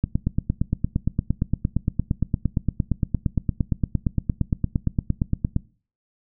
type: click train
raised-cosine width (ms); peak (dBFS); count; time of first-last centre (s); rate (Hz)
5; -8; 49; 0.04-5.564; 8.69
effects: noise-tail reverb RT60 0.4 s tail -21 dB re dry